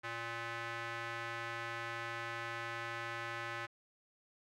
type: tone with band-pass filter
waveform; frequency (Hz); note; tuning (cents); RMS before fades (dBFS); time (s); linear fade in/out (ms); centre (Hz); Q
square; 116.3; A#2; -4; -42; 0.03-3.67; 20; 1700; 1.6
effects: none